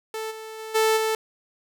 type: tone with level steps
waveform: sawtooth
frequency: 440 Hz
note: A4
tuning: in tune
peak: -25 / -32 / -30 / -14 / -18 dBFS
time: 0.14-1.15 s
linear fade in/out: 2 ms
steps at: 0.3 / 0.58 / 0.74 / 0.96 s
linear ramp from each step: 20 ms
effects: none